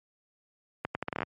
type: accelerating click train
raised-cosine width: 0.5 ms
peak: -15 dBFS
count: 10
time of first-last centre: 0.85-1.231 s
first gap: 100 ms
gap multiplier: 0.76
effects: high-pass 100 Hz 12 dB/octave + MP3 48 kbps